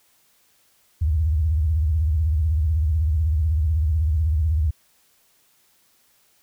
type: tone with vibrato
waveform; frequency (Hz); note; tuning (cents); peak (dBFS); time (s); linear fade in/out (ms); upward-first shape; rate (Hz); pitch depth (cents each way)
sine; 77.78; D#2; 0; -17; 1.01-4.71; 10; sine; 16; 180
effects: white hiss -61 dBFS RMS until 6.42 s